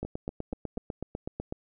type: two click trains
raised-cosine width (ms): 2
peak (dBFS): -23 / -20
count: 4 / 13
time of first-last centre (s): 0.05-0.773 / 0.03-1.524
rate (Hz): 4.15 / 8.03
effects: none